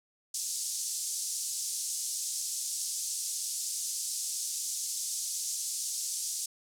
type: band-pass noise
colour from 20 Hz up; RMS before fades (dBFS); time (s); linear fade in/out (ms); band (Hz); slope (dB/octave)
pink; -35; 0.34-6.46; 5; 5600 to 9900; 24
effects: none